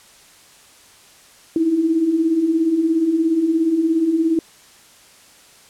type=beating tone pair; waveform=sine; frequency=310 / 327 Hz; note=D#4 / E4; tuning=-6 / -14 cents; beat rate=17 Hz; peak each=-23 / -15 dBFS; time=1.56-4.39 s; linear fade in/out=2 ms; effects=white hiss -48 dBFS RMS until 5.69 s + low-pass 10000 Hz 12 dB/octave